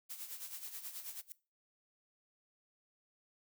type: noise with tremolo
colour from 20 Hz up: blue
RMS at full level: -44 dBFS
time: 0.09-1.22 s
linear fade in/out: 20 ms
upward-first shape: sine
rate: 9.3 Hz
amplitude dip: 65%
type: noise with exponential growth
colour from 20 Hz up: violet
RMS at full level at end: -43 dBFS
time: 1.24-1.32 s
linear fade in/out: 0 ms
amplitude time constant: 17 ms
effects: noise-tail reverb RT60 0.3 s tail -19 dB re dry